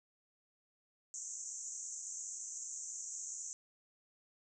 white band-pass noise, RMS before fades -45 dBFS, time 1.14-3.53 s, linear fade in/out 0 ms, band 6100 to 7600 Hz, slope 96 dB/octave, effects none

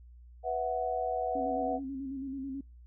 sine chord, B suspended fourth, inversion none, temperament equal, 493.9 / 659.3 / 740 Hz, B4 / E5 / F#5, 0 / 0 / 0 cents, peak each -35 / -34 / -32 dBFS, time 0.43-1.8 s, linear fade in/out 50 ms
sine tone with vibrato, 270 Hz, C#4, 45 cents flat, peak -35 dBFS, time 1.35-2.61 s, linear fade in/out 5 ms, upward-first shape square, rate 9.2 Hz, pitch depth 41 cents each way
effects noise-tail reverb RT60 0.3 s tail -26 dB re dry + added 60 Hz sine -50 dBFS peak until 2.86 s

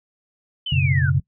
sine linear sweep, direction down, 3100 to 1400 Hz, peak -24 dBFS, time 0.66-1.1 s, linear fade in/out 5 ms
sine chord, F# suspended fourth, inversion none, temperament equal with one note detuned, 92.5 / 122.9 / 138.59 Hz, F#2 / B2 / C#3, 0 / -8 / 0 cents, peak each -21 / -23 / -18 dBFS, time 0.72-1.2 s, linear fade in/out 5 ms
effects noise-tail reverb RT60 0.1 s tail -21 dB re dry

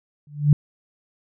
sine tone with exponential growth, 146.83 Hz, D3, in tune, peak -7 dBFS, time 0.27-0.53 s, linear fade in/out 2 ms, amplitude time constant 55 ms, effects none

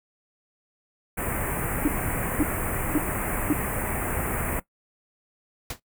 pink band-stop noise, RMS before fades -28 dBFS, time 1.17-4.6 s, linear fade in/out 10 ms, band 2400 to 8400 Hz, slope 48 dB/octave
sine tone bursts, 297.4 Hz, D4, 22 cents sharp, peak -17 dBFS, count 4, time 1.85-3.53 s, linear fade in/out 2 ms, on 30 ms, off 520 ms
pink noise with exponential decay, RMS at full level -26 dBFS, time 5.7-5.8 s, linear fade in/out 5 ms, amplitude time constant 20 ms
effects noise-tail reverb RT60 0.1 s tail -18 dB re dry

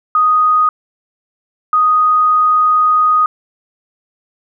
sine tone bursts at uneven times, 1244.5 Hz, D#6, in tune, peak -8 dBFS, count 2, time 0.15-0.69 / 1.73-3.26 s, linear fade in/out 2 ms, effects none

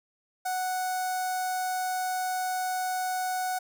sawtooth tone with notch filter, 740 Hz, F#5, in tune, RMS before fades -30 dBFS, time 0.45-3.59 s, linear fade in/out 10 ms, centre 2800 Hz, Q 0.69, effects none

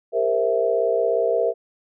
sine chord, C dominant seventh, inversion second, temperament equal with one note detuned, 400.5 / 466.2 / 523.3 / 659.3 Hz, G4 / Bb4 / C5 / E5, +37 / 0 / 0 / 0 cents, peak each -26 / -21 / -26 / -22 dBFS, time 0.12-1.54 s, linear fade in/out 50 ms, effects none

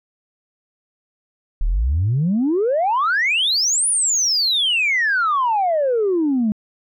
sine exponential two-way sweep, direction up then down, 33.59 to 9956 to 204.8 Hz, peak -14 dBFS, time 1.61-6.52 s, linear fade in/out 0 ms, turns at 3.88 s, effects tanh soft clip ceiling -12 dBFS

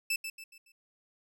sawtooth tone with echo, 2637 Hz, E7, in tune, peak -25 dBFS, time 0.1-0.16 s, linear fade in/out 5 ms, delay 140 ms, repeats 4, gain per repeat -8 dB, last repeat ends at 0.72 s, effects none

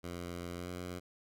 10% pulse tone with pitch glide, 87.31 to 89.4 Hz, F2 to F2, 0 to +41 cents, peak -32 dBFS, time 0.03-1 s, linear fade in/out 20 ms, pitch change +41 cents, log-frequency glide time 0.58-0.69 s, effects none

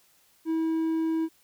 triangle tone, 323.2 Hz, E4, 34 cents flat, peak -22 dBFS, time 0.45-1.29 s, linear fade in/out 50 ms, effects white hiss -63 dBFS RMS until 1.43 s

